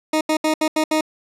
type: tone bursts at uneven times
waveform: 20% pulse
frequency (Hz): 311.1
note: D#4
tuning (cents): 0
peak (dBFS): -11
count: 6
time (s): 0.13-0.21 / 0.29-0.37 / 0.44-0.54 / 0.61-0.68 / 0.76-0.84 / 0.91-1.01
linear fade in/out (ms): 5
effects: low-pass 11000 Hz 12 dB/octave